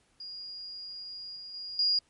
sine tone with level steps, 4854 Hz, D#8, 44 cents flat, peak -39 / -41 / -37 / -23 dBFS, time 0.2-1.99 s, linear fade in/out 5 ms, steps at 1.36 / 1.54 / 1.79 s, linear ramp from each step 2 ms, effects pink hiss -68 dBFS RMS until 2.09 s + MP3 48 kbps

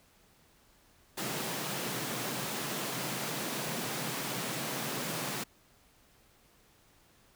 pink high-pass noise, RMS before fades -36 dBFS, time 1.17-5.44 s, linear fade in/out 10 ms, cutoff 120 Hz, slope 96 dB/octave, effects pink hiss -64 dBFS RMS until 7.35 s

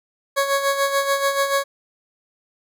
20% pulse tone with tremolo, 554.4 Hz, C#5, in tune, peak -11 dBFS, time 0.36-1.64 s, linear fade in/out 20 ms, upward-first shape sine, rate 6.9 Hz, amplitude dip 60%, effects none

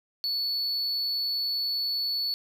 triangle tone, 4435 Hz, C#8, in tune, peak -25 dBFS, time 0.24-2.34 s, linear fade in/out 0 ms, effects none

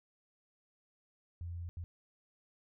sine tone bursts at uneven times, 86 Hz, F2, 26 cents flat, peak -39 dBFS, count 2, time 1.41-1.69 / 1.77-1.84 s, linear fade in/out 0 ms, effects none

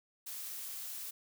blue noise, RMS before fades -43 dBFS, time 0.26-1.11 s, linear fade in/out 10 ms, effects none

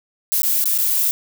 violet noise with dropouts, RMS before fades -18 dBFS, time 0.32-1.11 s, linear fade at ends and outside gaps 0 ms, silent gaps 0.42-0.432 / 0.641-0.656 / 0.777-0.786 / 0.901-0.905 s, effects none

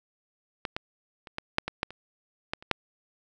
clicks, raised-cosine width 0.3 ms, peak -14 / -15 / -27 / -16 / -6 / -15 / -10 / -26 / -13 / -30 / -6 dBFS, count 11, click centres 0.652 / 0.765 / 1.272 / 1.384 / 1.584 / 1.68 / 1.831 / 1.906 / 2.535 / 2.625 / 2.713 s, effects none

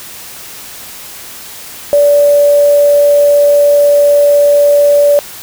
sine tone with quantisation, 578 Hz, D5, 28 cents flat, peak -4 dBFS, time 1.93-5.19 s, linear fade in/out 0 ms, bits 4, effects white hiss -29 dBFS RMS until 5.42 s

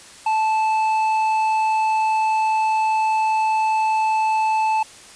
sine tone with hard clipping, 875 Hz, A5, 10 cents flat, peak -18 dBFS, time 0.26-4.83 s, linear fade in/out 5 ms, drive 6 dB, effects white hiss -43 dBFS RMS until 5.15 s + resampled to 22050 Hz

